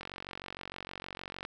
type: click train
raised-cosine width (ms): 0.3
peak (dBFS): -24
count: 68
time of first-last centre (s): 0.01-1.451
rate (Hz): 46.5
effects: none